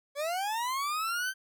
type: linear sweep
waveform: 40% pulse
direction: up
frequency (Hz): 554.4 to 1568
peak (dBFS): -29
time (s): 0.15-1.34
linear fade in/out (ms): 50
effects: none